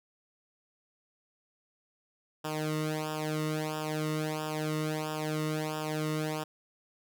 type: tone with flanger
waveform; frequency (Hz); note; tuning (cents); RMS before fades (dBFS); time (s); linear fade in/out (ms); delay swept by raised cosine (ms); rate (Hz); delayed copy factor
sawtooth; 154.5; D#3; -12; -33; 2.44-6.44; 10; 0.47 to 1.25; 1.5; -1
effects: none